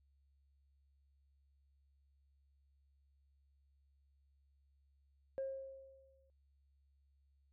sine tone with exponential decay, 537 Hz, C5, 45 cents sharp, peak -35 dBFS, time 5.38-6.3 s, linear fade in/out 0 ms, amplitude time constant 200 ms, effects tanh soft clip ceiling -34 dBFS + added 69 Hz sine -70 dBFS peak until 7.52 s

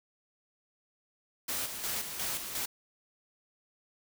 white noise with tremolo, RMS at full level -34 dBFS, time 1.48-2.66 s, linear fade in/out 10 ms, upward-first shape square, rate 2.8 Hz, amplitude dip 50%, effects none

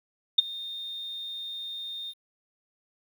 sine tone with ADSR envelope, 3656 Hz, A#7, 34 cents flat, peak -12 dBFS, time 0.38-2.14 s, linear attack 8 ms, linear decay 16 ms, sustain -22 dB, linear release 48 ms, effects 9-bit

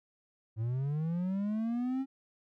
triangle linear sweep, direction up, 107.3 to 271.9 Hz, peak -28 dBFS, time 0.56-2.06 s, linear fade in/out 50 ms, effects none

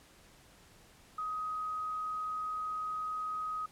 sine tone, 1258 Hz, D#6, 19 cents sharp, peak -34 dBFS, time 1.18-3.66 s, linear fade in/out 5 ms, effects pink hiss -60 dBFS RMS until 3.71 s + low-pass 12000 Hz 12 dB/octave

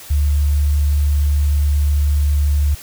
sine tone, 72.7 Hz, D2, 17 cents flat, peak -12 dBFS, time 0.1-2.75 s, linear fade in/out 10 ms, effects white hiss -37 dBFS RMS until 2.82 s

